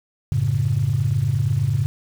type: chord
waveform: sine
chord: F# minor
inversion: none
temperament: equal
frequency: 92.5 / 110 / 138.59 Hz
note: F#2 / A2 / C#3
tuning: 0 / 0 / 0 cents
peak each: -25 / -20 / -20 dBFS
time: 0.32-1.86 s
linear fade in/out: 0 ms
effects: tanh soft clip ceiling -9 dBFS + 7-bit